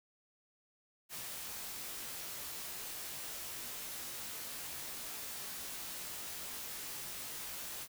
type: noise with comb filter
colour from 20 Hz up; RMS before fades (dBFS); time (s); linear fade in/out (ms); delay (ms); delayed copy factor
white; -44; 1.09-7.88; 50; 19; -0.65
effects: none